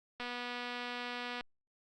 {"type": "click train", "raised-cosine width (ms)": 0.3, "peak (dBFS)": -25, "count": 296, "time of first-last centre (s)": [0.2, 1.409], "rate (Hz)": 244, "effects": ["Opus 48 kbps"]}